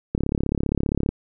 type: click train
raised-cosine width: 3 ms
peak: -9 dBFS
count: 34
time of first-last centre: 0.15-1.09 s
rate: 35.1 Hz
effects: none

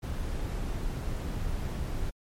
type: noise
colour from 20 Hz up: brown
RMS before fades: -32 dBFS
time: 0.02-2.11 s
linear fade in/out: 20 ms
effects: MP3 64 kbps

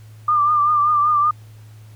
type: tone with vibrato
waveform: sine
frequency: 1194 Hz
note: D6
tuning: 28 cents sharp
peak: -13 dBFS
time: 0.28-1.31 s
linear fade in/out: 5 ms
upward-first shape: triangle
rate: 5.2 Hz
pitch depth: 54 cents each way
effects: added 108 Hz sine -39 dBFS peak until 1.95 s + pink hiss -54 dBFS RMS until 1.95 s

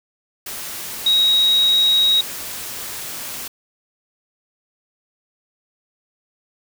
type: tone in noise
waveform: sine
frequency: 3803 Hz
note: A#7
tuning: 34 cents sharp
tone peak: -12 dBFS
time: 1.06-2.21 s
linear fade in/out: 5 ms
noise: white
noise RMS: -30 dBFS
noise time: 0.46-3.48 s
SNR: +15 dB
effects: none

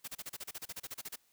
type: noise bursts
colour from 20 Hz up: white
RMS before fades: -42 dBFS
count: 16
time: 0.04-1.16 s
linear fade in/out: 10 ms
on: 40 ms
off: 32 ms
effects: white hiss -71 dBFS RMS until 1.32 s

